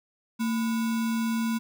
sine tone with sample-and-hold, 227.1 Hz, A#3, 45 cents flat, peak -24 dBFS, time 0.39-1.59 s, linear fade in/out 20 ms, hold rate 1225 Hz, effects none

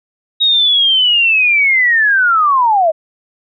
sine linear sweep, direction down, 3800 to 609 Hz, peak -8 dBFS, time 0.4-2.92 s, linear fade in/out 20 ms, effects none

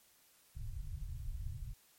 pink low-pass noise, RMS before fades -42 dBFS, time 0.55-1.74 s, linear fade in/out 20 ms, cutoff 130 Hz, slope 48 dB/octave, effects white hiss -67 dBFS RMS until 1.98 s + MP3 64 kbps

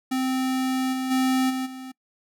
square tone with level steps, 260 Hz, C4, 11 cents flat, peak -23 / -26 / -20 / -26 / -36 dBFS, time 0.11-1.92 s, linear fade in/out 10 ms, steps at 0.92 / 1.1 / 1.49 / 1.65 s, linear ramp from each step 20 ms, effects noise-tail reverb RT60 0.1 s tail -24 dB re dry

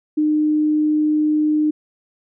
sine tone, 304.3 Hz, D#4, 38 cents flat, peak -14 dBFS, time 0.17-1.71 s, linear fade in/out 10 ms, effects none

